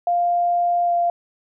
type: tone with pitch glide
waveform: sine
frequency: 699 to 693.4 Hz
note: F5 to F5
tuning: +1 to -13 cents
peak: -16 dBFS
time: 0.07-1.1 s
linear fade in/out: 2 ms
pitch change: -14 cents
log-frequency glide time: 0.85-0.92 s
effects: none